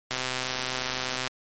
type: click train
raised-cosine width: 0.2 ms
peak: -11 dBFS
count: 150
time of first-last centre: 0.11-1.274 s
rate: 128 Hz
effects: MP3 32 kbps